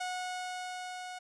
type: tone with level ramp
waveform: sawtooth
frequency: 731 Hz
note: F#5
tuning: 21 cents flat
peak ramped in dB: -30 to -37 dBFS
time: 0-1.19 s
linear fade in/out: 10 ms
effects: resampled to 22050 Hz